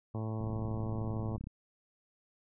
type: harmonic tone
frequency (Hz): 110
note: A2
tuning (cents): 0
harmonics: 1 / 2 / 3 / 4 / 5 / 6 / 7 / 8 / 9 / 10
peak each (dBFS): -35 / -41 / -45 / -47 / -49 / -51 / -52 / -53 / -54 / -55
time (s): 0.14-1.37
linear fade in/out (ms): 10
type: click train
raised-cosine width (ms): 5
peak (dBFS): -30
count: 36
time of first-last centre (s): 0.41-1.471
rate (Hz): 33
effects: none